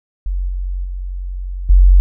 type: tone with level steps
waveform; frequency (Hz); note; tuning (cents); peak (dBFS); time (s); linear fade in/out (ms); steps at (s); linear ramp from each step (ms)
sine; 45.6; F#1; -24; -16 / -18 / -21 / -4; 0.26-2; 0; 0.48 / 0.84 / 1.69; 10
effects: none